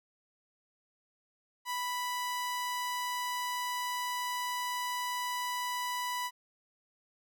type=tone; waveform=sawtooth; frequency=987.8 Hz; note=B5; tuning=in tune; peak=-29 dBFS; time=1.65-6.31 s; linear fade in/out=50 ms; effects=none